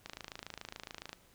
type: click train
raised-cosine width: 0.2 ms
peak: -25 dBFS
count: 30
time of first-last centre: 0.06-1.13 s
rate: 27.1 Hz
effects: pink hiss -64 dBFS RMS until 1.34 s